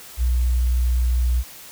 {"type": "tone", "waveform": "sine", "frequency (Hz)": 61.1, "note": "B1", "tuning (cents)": -18, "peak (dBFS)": -16, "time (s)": [0.17, 1.44], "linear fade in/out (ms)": 50, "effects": ["white hiss -41 dBFS RMS until 1.71 s"]}